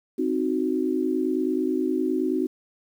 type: chord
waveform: sine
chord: C diminished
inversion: none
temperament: equal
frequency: 261.6 / 311.1 / 370 Hz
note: C4 / Eb4 / Gb4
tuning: 0 / 0 / 0 cents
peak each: -26 dBFS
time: 0.18-2.47 s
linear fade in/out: 10 ms
effects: 9-bit